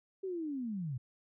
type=linear sweep; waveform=sine; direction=down; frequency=392 to 116.54 Hz; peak=-35 dBFS; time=0.23-0.98 s; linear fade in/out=10 ms; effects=none